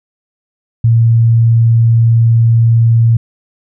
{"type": "tone", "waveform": "sine", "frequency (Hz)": 115.2, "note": "A#2", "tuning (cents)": -20, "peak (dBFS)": -5, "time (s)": [0.84, 3.17], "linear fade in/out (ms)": 5, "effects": []}